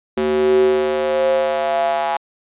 square tone with high-pass filter sweep, 75.7 Hz, D#2, 47 cents flat, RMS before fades -17 dBFS, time 0.17-2.17 s, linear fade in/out 5 ms, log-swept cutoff 310 to 800 Hz, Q 7.4, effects resampled to 8000 Hz

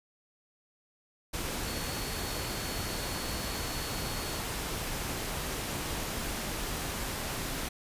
sine tone in noise, 4393 Hz, C#8, 16 cents flat, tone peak -44 dBFS, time 1.67-4.4 s, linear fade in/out 10 ms, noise pink, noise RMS -35 dBFS, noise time 1.33-7.69 s, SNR -12 dB, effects resampled to 32000 Hz

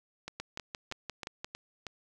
two click trains, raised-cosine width 0.2 ms, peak -20 / -22 dBFS, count 7 / 6, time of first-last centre 0.4-1.445 / 0.28-1.867 s, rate 5.74 / 3.15 Hz, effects none

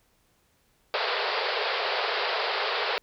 pink band-pass noise, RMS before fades -28 dBFS, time 0.94-2.98 s, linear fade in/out 0 ms, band 400 to 4900 Hz, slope 96 dB/octave, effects pink hiss -67 dBFS RMS until 3.02 s

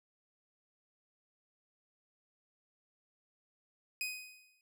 sawtooth tone with exponential decay, 2503 Hz, D#7, 10 cents sharp, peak -30 dBFS, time 4.01-4.61 s, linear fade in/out 1 ms, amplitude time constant 130 ms, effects none

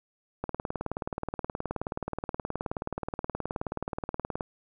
click train, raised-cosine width 1 ms, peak -17 dBFS, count 76, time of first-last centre 0.44-4.408 s, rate 18.9 Hz, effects none

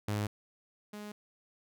sawtooth tone pair in turn, 104.3 / 208.6 Hz, G#2 / G#3, +8 / +8 cents, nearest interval octave, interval 1200 cents, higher second, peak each -27 / -38 dBFS, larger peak first, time 0.08-0.27 / 0.93-1.12 s, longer neither, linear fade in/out 5 ms, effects none

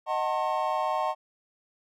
triangle chord, D# diminished seventh, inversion none, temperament just, 622.3 / 746.7 / 896 / 1075.3 Hz, D#5 / F#5 / A5 / C6, 0 / +16 / +31 / +47 cents, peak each -29 dBFS, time 0.06-1.15 s, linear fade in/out 50 ms, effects none

